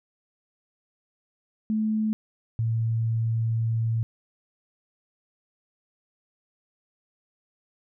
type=tone pair in turn; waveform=sine; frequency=216.8 / 113.56 Hz; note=A3 / A#2; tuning=-25 / -45 cents; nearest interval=major seventh; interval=1120 cents; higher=first; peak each=-22 dBFS; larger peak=neither; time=1.7-2.13 / 2.59-4.03 s; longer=second; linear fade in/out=0 ms; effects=none